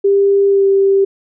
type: tone with pitch glide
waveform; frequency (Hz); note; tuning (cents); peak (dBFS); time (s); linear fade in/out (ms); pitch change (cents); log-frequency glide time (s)
sine; 397.6 to 391.9; G4 to G4; +25 to 0; -8; 0.04-1.05; 10; -25; 0.48-0.66
effects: none